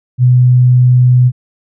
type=tone; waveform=sine; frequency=125.1 Hz; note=B2; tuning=23 cents sharp; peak=-4 dBFS; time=0.18-1.32 s; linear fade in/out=50 ms; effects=none